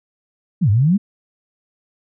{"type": "exponential two-way sweep", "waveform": "sine", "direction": "down then up", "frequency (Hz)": [215.1, 95.9, 215.1], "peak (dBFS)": -11, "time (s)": [0.61, 0.98], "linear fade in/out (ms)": 20, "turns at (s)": 0.7, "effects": []}